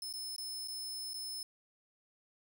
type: tone with dropouts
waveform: sawtooth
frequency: 5230 Hz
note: E8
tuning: 15 cents flat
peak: -37 dBFS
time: 0.02-1.43 s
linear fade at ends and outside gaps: 2 ms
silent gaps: 0.128-0.137 / 0.363-0.381 / 0.676-0.682 / 1.135-1.141 s
effects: none